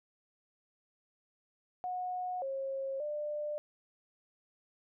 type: tone with pitch steps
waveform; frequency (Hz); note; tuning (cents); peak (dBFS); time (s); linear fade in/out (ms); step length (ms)
sine; 729 / 540 / 596; F#5 / C#5 / D5; -26 / -45 / +25; -34; 1.84-3.58; 0; 580
effects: none